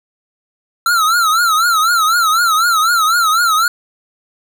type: tone with vibrato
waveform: square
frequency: 1334 Hz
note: E6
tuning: 20 cents sharp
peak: -11 dBFS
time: 0.86-3.68 s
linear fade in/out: 2 ms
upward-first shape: triangle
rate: 4 Hz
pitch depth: 150 cents each way
effects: none